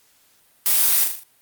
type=noise with echo; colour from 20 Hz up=blue; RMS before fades=-18 dBFS; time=0.66-1.04 s; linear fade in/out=0 ms; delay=39 ms; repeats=5; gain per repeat=-5 dB; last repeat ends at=1.235 s; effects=white hiss -58 dBFS RMS until 1.41 s + Opus 48 kbps